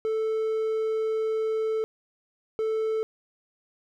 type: tone pair in turn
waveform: triangle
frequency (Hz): 440 / 440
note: A4 / A4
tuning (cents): 0 / 0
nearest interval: unison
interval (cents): 0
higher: neither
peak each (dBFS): -22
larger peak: neither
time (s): 0.05-1.84 / 2.59-3.03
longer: first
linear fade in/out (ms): 0
effects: none